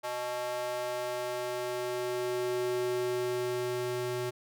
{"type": "tone with high-pass filter sweep", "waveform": "square", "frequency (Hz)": 123.47, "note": "B2", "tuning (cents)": 0, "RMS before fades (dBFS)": -33, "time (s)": [0.03, 4.31], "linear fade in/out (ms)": 20, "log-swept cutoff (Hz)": [700, 250], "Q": 2.7, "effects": []}